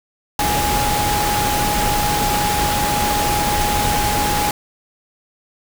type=tone in noise; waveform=sine; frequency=830 Hz; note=G#5; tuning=1 cent flat; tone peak=-19 dBFS; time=0.39-4.51 s; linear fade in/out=2 ms; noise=pink; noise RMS=-20 dBFS; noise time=0.39-4.51 s; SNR=-2 dB; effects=none